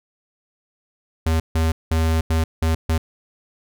square tone bursts at uneven times, 80.7 Hz, E2, 36 cents flat, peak -17 dBFS, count 6, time 1.26-1.4 / 1.55-1.72 / 1.91-2.21 / 2.3-2.44 / 2.62-2.75 / 2.89-2.98 s, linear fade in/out 5 ms, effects none

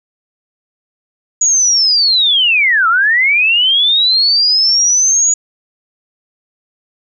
sine linear two-way sweep, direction down then up, 6850 to 1292 to 6850 Hz, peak -8 dBFS, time 1.41-5.34 s, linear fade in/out 5 ms, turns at 2.88 s, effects none

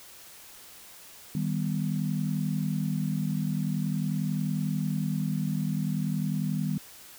sine chord, Eb augmented, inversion none, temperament equal, 155.56 / 196 / 246.9 Hz, Eb3 / G3 / B3, 0 / 0 / 0 cents, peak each -29 / -30 / -34 dBFS, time 1.35-6.78 s, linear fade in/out 2 ms, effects white hiss -49 dBFS RMS until 7.18 s

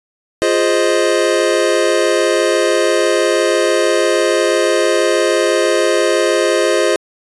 square chord, F minor seventh, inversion none, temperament equal, 349.2 / 415.3 / 523.3 / 622.3 Hz, F4 / Ab4 / C5 / Eb5, 0 / 0 / 0 / 0 cents, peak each -18 dBFS, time 0.42-6.96 s, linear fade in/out 0 ms, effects resampled to 24000 Hz

